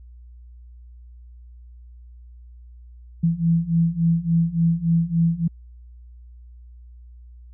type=beating tone pair; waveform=sine; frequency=164.81 / 168.31 Hz; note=E3 / E3; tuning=0 / +36 cents; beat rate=3.5 Hz; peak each=-21 / -19 dBFS; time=3.23-5.48 s; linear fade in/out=10 ms; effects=added 60 Hz sine -41 dBFS peak until 7.53 s